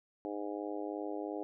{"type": "harmonic tone", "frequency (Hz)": 102.9, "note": "G#2", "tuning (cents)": -16, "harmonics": [3, 4, 5, 6, 7, 8], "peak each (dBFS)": [-40, -42, -44, -46, -47, -48], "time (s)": [0.25, 1.43], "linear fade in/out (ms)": 0, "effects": []}